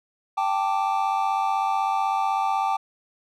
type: chord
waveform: triangle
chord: G suspended second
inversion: none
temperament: equal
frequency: 784 / 880 / 1174.7 Hz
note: G5 / A5 / D6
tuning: 0 / 0 / 0 cents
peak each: -22 / -24 / -26 dBFS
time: 0.37-2.77 s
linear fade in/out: 10 ms
effects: none